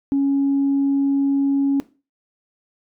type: tone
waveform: sine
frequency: 277.2 Hz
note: C#4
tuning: in tune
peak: -14 dBFS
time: 0.12-1.8 s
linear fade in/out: 0 ms
effects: noise-tail reverb RT60 0.3 s tail -17 dB re dry + tanh soft clip ceiling -12 dBFS